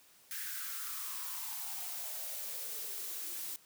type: noise with high-pass filter sweep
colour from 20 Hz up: blue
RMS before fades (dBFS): -41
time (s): 0.31-3.56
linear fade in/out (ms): 0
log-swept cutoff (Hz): 1700 to 290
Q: 5.5
effects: white hiss -63 dBFS RMS until 3.65 s + high-pass 80 Hz 12 dB/octave